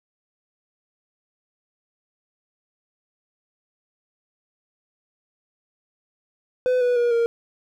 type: tone with pitch steps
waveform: triangle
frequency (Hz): 504 / 491.1 / 478.5 / 466.2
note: B4 / B4 / A#4 / A#4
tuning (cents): +35 / -10 / +45 / 0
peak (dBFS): -15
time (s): 6.66-7.26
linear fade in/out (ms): 0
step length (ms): 150
effects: none